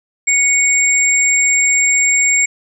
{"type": "tone pair together", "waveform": "sine", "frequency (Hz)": [2217, 7429], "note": ["C#7", "A#8"], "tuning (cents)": [0, -7], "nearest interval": "octave + major sixth", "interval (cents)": 2093, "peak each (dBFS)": -13, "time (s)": [0.27, 2.46], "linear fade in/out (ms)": 10, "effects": []}